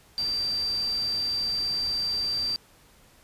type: tone in noise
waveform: sine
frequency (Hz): 4688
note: D8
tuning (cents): -4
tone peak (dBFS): -25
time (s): 0.18-2.56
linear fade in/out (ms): 0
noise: pink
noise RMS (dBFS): -43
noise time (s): 0.18-2.56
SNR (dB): +15
effects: pink hiss -57 dBFS RMS until 3.23 s + resampled to 32000 Hz